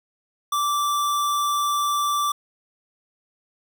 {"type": "tone", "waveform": "square", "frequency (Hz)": 1168, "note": "D6", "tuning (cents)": -10, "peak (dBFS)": -21, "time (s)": [0.52, 2.32], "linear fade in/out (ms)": 5, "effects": []}